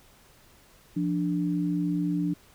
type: tone pair together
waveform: sine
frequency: 173.53 / 293.7 Hz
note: F3 / D4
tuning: -11 / 0 cents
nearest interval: major sixth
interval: 911 cents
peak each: -27 dBFS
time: 0.96-2.34 s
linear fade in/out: 10 ms
effects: pink hiss -57 dBFS RMS until 2.54 s